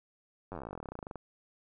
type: slowing click train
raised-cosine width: 1 ms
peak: -27 dBFS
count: 28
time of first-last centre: 0.52-1.157 s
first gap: 10 ms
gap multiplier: 1.06
effects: none